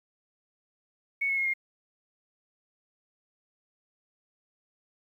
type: tone with pitch steps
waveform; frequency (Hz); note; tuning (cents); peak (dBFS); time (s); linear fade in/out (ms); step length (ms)
sine; 2217 / 2186 / 2156 / 2127; C#7 / C#7 / C#7 / C7; 0 / -25 / -49 / +28; -25; 1.21-1.538; 10; 82
effects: 10-bit